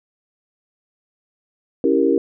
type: chord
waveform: sine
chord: C# diminished seventh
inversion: none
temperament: equal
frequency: 277.2 / 329.6 / 392 / 466.2 Hz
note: C#4 / E4 / G4 / Bb4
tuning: 0 / 0 / 0 / 0 cents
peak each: -19 dBFS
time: 1.84-2.18 s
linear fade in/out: 2 ms
effects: none